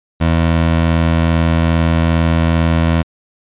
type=tone; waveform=20% pulse; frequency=82.41 Hz; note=E2; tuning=in tune; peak=-6 dBFS; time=0.2-3.03 s; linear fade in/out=20 ms; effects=resampled to 8000 Hz